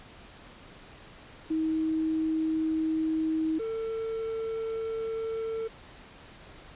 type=tone pair in turn; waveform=sine / triangle; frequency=317.6 / 448.3 Hz; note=D#4 / A4; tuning=+36 / +32 cents; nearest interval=tritone; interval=596 cents; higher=second; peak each=-25 / -28 dBFS; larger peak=first; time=1.5-3.59 / 3.59-5.68 s; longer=neither; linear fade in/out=10 ms; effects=pink hiss -50 dBFS RMS until 6.75 s + resampled to 8000 Hz